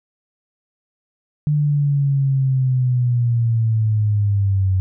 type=linear sweep; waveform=sine; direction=down; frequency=150 to 93 Hz; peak=-14 dBFS; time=1.47-4.8 s; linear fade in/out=0 ms; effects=none